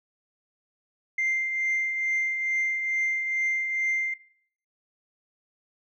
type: tone with tremolo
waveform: sine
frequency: 2093 Hz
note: C7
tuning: in tune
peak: -20 dBFS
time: 1.18-4.14 s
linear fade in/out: 5 ms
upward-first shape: triangle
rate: 2.3 Hz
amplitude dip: 50%
effects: noise-tail reverb RT60 0.6 s tail -21 dB re dry + tanh soft clip ceiling -20 dBFS